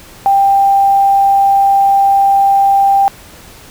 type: tone with quantisation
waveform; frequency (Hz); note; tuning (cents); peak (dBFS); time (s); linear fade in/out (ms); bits
sine; 790; G5; +13; -6; 0.26-3.08; 0; 6
effects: pink hiss -37 dBFS RMS until 3.7 s